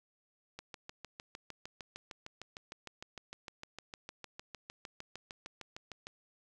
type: click train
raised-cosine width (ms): 0.2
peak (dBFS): -27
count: 37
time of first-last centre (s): 0.59-6.069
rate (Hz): 6.57
effects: none